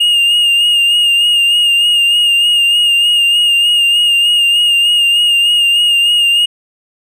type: tone with vibrato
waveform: triangle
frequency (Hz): 2834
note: F7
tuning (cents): +25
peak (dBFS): -6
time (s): 0-6.46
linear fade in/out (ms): 10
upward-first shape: sine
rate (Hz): 3.3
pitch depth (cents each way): 30
effects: none